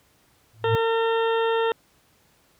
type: tone with exponential growth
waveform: sine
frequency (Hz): 110.3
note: A2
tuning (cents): +5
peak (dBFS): -16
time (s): 0.53-0.75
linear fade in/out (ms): 0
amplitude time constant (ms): 47
type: harmonic tone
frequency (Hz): 454.6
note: A#4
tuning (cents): -43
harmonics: 1 / 2 / 3 / 4 / 6 / 7 / 8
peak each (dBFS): -21 / -27 / -31 / -33 / -37 / -38 / -39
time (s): 0.64-1.72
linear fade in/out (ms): 2
effects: pink hiss -61 dBFS RMS until 2.59 s + high-pass 60 Hz 12 dB/octave